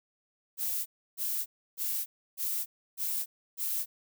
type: noise bursts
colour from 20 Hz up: violet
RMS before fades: -32 dBFS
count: 6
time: 0.57-3.86 s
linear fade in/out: 50 ms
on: 290 ms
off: 310 ms
effects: none